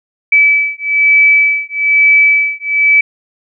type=beating tone pair; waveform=sine; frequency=2300 / 2301.1 Hz; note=D7 / D7; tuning=-37 / -36 cents; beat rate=1.1 Hz; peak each=-10 dBFS; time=0.32-3.01 s; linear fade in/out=5 ms; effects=none